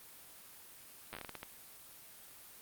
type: slowing click train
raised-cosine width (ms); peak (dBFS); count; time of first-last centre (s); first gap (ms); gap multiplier
0.3; -27; 10; 1.13-1.431; 9; 1.31
effects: white hiss -55 dBFS RMS until 2.61 s + Opus 32 kbps